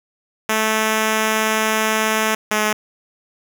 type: tone pair in turn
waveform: 5% pulse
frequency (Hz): 218.4 / 213.3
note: A3 / G#3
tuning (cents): -13 / +46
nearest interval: unison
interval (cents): 41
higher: first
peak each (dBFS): -5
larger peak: neither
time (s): 0.49-2.35 / 2.51-2.73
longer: first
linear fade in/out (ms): 5
effects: none